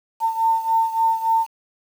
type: beating tone pair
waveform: sine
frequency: 901 / 904.5 Hz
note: A5 / A5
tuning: +41 / +48 cents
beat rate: 3.5 Hz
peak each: -18 / -22 dBFS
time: 0.2-1.47 s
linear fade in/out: 50 ms
effects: 7-bit